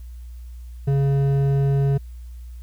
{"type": "tone with hard clipping", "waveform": "triangle", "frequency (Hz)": 138.59, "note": "C#3", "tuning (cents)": 0, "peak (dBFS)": -18, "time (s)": [0.87, 1.98], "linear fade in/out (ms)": 10, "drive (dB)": 12, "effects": ["added 60 Hz sine -34 dBFS peak until 2.62 s", "white hiss -60 dBFS RMS until 2.62 s"]}